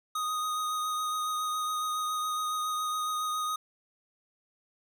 square tone with vibrato, 1244.5 Hz, D#6, in tune, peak -30 dBFS, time 0.15-3.56 s, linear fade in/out 5 ms, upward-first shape triangle, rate 7.2 Hz, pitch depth 17 cents each way, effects none

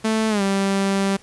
sawtooth tone with pitch glide, 220 to 196 Hz, A3 to G3, 0 to 0 cents, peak -14 dBFS, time 0.04-1.17 s, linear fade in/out 10 ms, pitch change -200 cents, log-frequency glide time 0.29-0.42 s, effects pink hiss -49 dBFS RMS until 1.22 s + resampled to 24000 Hz

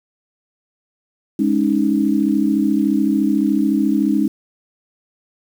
sine chord, Ab suspended fourth, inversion none, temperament equal, 207.7 / 277.2 / 311.1 Hz, Ab3 / Db4 / Eb4, 0 / 0 / 0 cents, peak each -18 dBFS, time 1.39-4.28 s, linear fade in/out 5 ms, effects 7-bit

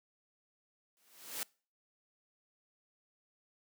white noise with exponential growth, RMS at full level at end -36 dBFS, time 0.97-1.43 s, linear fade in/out 0 ms, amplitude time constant 100 ms, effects noise-tail reverb RT60 0.4 s tail -25 dB re dry + high-pass 200 Hz 12 dB/octave

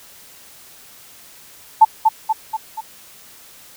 sine tone with echo, 880 Hz, A5, in tune, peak -3 dBFS, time 1.81-1.85 s, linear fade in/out 10 ms, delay 240 ms, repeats 4, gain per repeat -5 dB, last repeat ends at 2.81 s, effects white hiss -44 dBFS RMS until 3.76 s

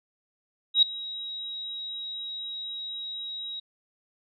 sine tone with ADSR envelope, 3826 Hz, A#7, 44 cents sharp, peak -13 dBFS, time 0.74-3.6 s, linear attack 85 ms, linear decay 5 ms, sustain -20 dB, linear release 8 ms, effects none

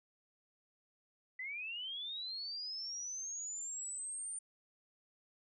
sine linear sweep, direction up, 1975.5 to 9060 Hz, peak -40 dBFS, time 1.39-4.39 s, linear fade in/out 5 ms, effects none

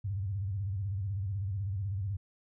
sine tone with vibrato, 98 Hz, G2, in tune, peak -31 dBFS, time 0.04-2.17 s, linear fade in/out 10 ms, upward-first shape square, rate 16 Hz, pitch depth 110 cents each way, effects none

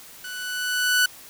sawtooth tone with level ramp, 1487 Hz, F#6, 8 cents sharp, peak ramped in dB -30 to -12 dBFS, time 0.24-1.06 s, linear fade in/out 5 ms, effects white hiss -45 dBFS RMS until 1.29 s

